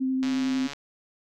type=tone with vibrato; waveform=sine; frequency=261.6 Hz; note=C4; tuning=in tune; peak=-23 dBFS; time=0-0.68 s; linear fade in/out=20 ms; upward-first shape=sine; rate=11 Hz; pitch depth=10 cents each way
type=click train; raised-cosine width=0.2 ms; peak=-19 dBFS; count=72; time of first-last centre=0.23-0.734 s; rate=141 Hz
effects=none